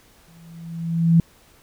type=tone with exponential growth; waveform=sine; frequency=166.5 Hz; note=E3; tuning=18 cents sharp; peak=-9 dBFS; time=0.28-1.2 s; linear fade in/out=2 ms; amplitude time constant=200 ms; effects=pink hiss -54 dBFS RMS until 1.62 s